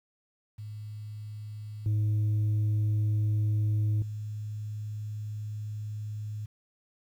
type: tone with level steps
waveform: sine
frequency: 106.1 Hz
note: G#2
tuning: 38 cents sharp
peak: -37 / -21 / -33 dBFS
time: 0.58-6.46 s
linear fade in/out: 10 ms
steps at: 1.86 / 4.02 s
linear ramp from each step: 2 ms
effects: tanh soft clip ceiling -23 dBFS + 10-bit